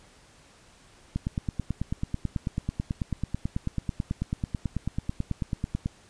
click train, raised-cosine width 5 ms, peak -15 dBFS, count 44, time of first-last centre 1.16-5.859 s, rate 9.15 Hz, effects pink hiss -56 dBFS RMS until 6.09 s + resampled to 22050 Hz

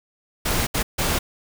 pink noise bursts at uneven times, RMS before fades -22 dBFS, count 3, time 0.45-0.67 / 0.74-0.83 / 0.98-1.19 s, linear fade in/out 10 ms, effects none

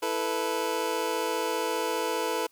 25% pulse chord, E suspended fourth, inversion none, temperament just, 329.6 / 439.5 / 494.4 Hz, E4 / A4 / B4, 0 / -2 / +2 cents, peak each -31 / -27 / -27 dBFS, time 0.02-2.47 s, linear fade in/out 10 ms, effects white hiss -64 dBFS RMS until 2.51 s

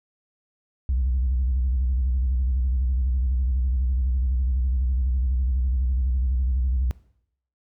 sine tone with vibrato, 63.6 Hz, C2, 48 cents flat, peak -18 dBFS, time 0.89-6.91 s, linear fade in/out 0 ms, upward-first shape square, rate 12 Hz, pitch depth 110 cents each way, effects noise-tail reverb RT60 0.7 s tail -21 dB re dry + tanh soft clip ceiling -17 dBFS

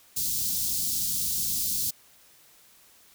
white band-stop noise, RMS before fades -28 dBFS, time 0.16-1.91 s, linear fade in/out 10 ms, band 230 to 4200 Hz, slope 24 dB/octave, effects white hiss -57 dBFS RMS until 3.14 s

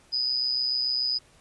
sine tone with amplitude modulation, 4978 Hz, D#8, in tune, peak -21 dBFS, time 0.12-1.19 s, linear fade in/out 20 ms, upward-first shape sine, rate 127 Hz, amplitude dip 60%, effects pink hiss -58 dBFS RMS until 1.4 s + resampled to 24000 Hz

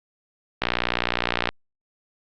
click train, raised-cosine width 0.3 ms, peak -4 dBFS, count 53, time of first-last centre 0.62-1.49 s, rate 59.8 Hz, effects low-pass 5000 Hz 12 dB/octave + Opus 48 kbps

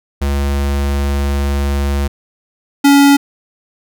square tone pair in turn, 70.2 / 281.6 Hz, C#2 / C#4, +22 / +27 cents, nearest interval 2 octaves, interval 2405 cents, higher second, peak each -14 / -6 dBFS, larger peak second, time 0.21-2.08 / 2.84-3.17 s, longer first, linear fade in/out 10 ms, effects none

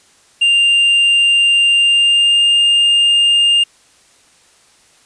triangle tone with pitch glide, 2794 to 2812 Hz, F7 to F7, 0 to +11 cents, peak -7 dBFS, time 0.41-3.64 s, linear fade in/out 10 ms, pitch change +11 cents, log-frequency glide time 1.75-2.46 s, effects white hiss -50 dBFS RMS until 5.05 s + resampled to 22050 Hz

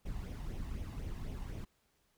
brown noise with flanger, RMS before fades -41 dBFS, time 0.05-1.65 s, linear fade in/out 10 ms, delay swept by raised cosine 0.32 to 1.1 ms, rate 4 Hz, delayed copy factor +0.55, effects pink hiss -75 dBFS RMS until 2.17 s

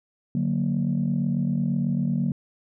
sine chord, D augmented, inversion none, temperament equal, 146.83 / 185 / 233.1 Hz, D3 / F#3 / A#3, 0 / 0 / 0 cents, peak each -25 dBFS, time 0.35-2.32 s, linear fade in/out 2 ms, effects tanh soft clip ceiling -15 dBFS

